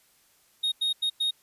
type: tone bursts at uneven times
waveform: triangle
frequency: 3729 Hz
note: A#7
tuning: in tune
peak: -22 dBFS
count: 4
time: 0.63-0.72 / 0.81-0.93 / 1.02-1.1 / 1.2-1.31 s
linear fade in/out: 10 ms
effects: white hiss -63 dBFS RMS until 1.42 s + resampled to 32000 Hz